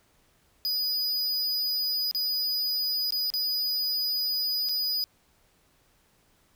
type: tone with dropouts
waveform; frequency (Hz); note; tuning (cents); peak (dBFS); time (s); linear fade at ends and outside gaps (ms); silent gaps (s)
square; 4947; D#8; -11; -26; 0.65-5.04; 0; 2.112-2.148 / 3.106-3.123 / 3.302-3.338 / 4.688-4.693
effects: pink hiss -65 dBFS RMS until 6.55 s